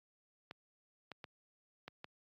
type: clicks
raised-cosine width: 0.3 ms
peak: -30 dBFS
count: 5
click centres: 0.511 / 1.117 / 1.242 / 1.88 / 2.044 s
effects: high-pass 100 Hz 12 dB/octave + AAC 48 kbps